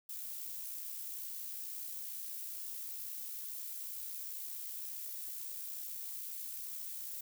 violet noise with amplitude modulation, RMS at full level -42 dBFS, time 0.09-7.21 s, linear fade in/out 5 ms, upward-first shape sine, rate 62.2 Hz, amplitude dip 30%, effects none

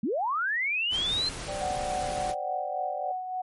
sine linear sweep, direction up, 183.6 to 4186 Hz, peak -25 dBFS, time 0.03-1.29 s, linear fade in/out 5 ms
pink noise, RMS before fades -37 dBFS, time 0.9-2.35 s, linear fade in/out 50 ms
sine chord, C suspended second, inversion none, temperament equal, 523.3 / 587.3 / 784 Hz, C5 / D5 / G5, 0 / 0 / 0 cents, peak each -40 / -34 / -37 dBFS, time 1.48-3.12 s, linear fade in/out 5 ms
sine tone with tremolo, 740 Hz, F#5, in tune, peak -28 dBFS, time 1.61-3.42 s, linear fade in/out 10 ms, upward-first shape sine, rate 3.5 Hz, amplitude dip 45%
effects MP3 48 kbps

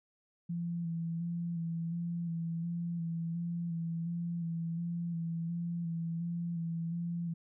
sine tone with vibrato, 168.6 Hz, E3, 39 cents sharp, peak -33 dBFS, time 0.49-7.34 s, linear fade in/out 10 ms, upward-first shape square, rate 1.4 Hz, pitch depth 24 cents each way, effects none

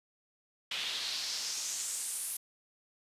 pink noise with band-pass filter sweep, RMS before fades -37 dBFS, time 0.71-2.37 s, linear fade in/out 5 ms, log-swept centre 3100 to 11000 Hz, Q 2.7, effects resampled to 32000 Hz

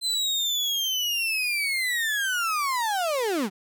35% pulse linear sweep, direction down, 4089 to 173.3 Hz, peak -22 dBFS, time 0.01-3.5 s, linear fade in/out 50 ms, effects none

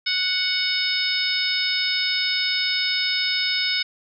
harmonic tone with a mistuned harmonic, 740 Hz, F#5, in tune, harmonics 2 / 3 / 4 / 5 / 6 / 7, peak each -31 / -26 / -30 / -26 / -31 / -25 dBFS, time 0.06-3.83 s, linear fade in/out 10 ms, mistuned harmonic 7, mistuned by -18 cents, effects none

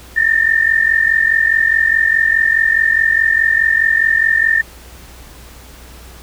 sine tone pair together, 1781.2 / 1826 Hz, A6 / A#6, +21 / -36 cents, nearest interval unison, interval 43 cents, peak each -13 dBFS, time 0.16-4.62 s, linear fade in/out 10 ms, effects added 60 Hz sine -38 dBFS peak until 6.22 s + pink hiss -40 dBFS RMS until 6.22 s

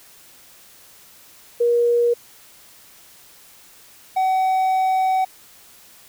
sine / triangle tone pair in turn, 475.6 / 755 Hz, A#4 / F#5, +35 / +35 cents, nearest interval minor sixth, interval 800 cents, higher second, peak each -14 dBFS, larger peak neither, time 1.6-2.14 / 4.16-5.25 s, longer second, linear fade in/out 10 ms, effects white hiss -48 dBFS RMS until 6.08 s

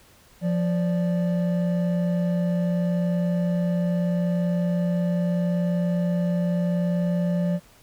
triangle tone pair together, 174.61 / 584.6 Hz, F3 / D5, 0 / -8 cents, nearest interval octave + major sixth, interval 2092 cents, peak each -19 / -28 dBFS, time 0.41-7.6 s, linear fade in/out 50 ms, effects pink hiss -54 dBFS RMS until 7.82 s

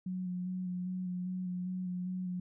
sine tone with vibrato, 182.1 Hz, F#3, 27 cents flat, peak -34 dBFS, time 0.06-2.4 s, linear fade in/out 5 ms, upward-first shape square, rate 2.5 Hz, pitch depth 18 cents each way, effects none

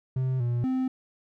triangle tone with pitch steps, 129.9 / 120.2 / 259 Hz, C3 / B2 / C4, -12 / -46 / -17 cents, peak -22 dBFS, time 0.16-0.88 s, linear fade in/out 5 ms, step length 240 ms, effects none

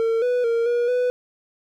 triangle tone with pitch steps, 454.2 / 493.5 / 463.3 / 479 / 496.1 Hz, A#4 / B4 / A#4 / A#4 / B4, -45 / -1 / -11 / +47 / +8 cents, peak -16 dBFS, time 0-1.1 s, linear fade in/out 0 ms, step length 220 ms, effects none

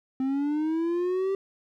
triangle linear sweep, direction up, 259.9 to 392.6 Hz, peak -22 dBFS, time 0.2-1.35 s, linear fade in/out 2 ms, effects none

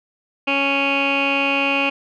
15% pulse tone with low-pass filter, 277.2 Hz, C#4, in tune, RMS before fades -19 dBFS, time 0.47-1.9 s, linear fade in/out 10 ms, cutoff 2600 Hz, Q 7.8, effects none

